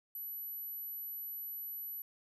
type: tone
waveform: sine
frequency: 11840 Hz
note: F#9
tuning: in tune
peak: -40 dBFS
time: 0.15-2.02 s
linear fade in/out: 2 ms
effects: none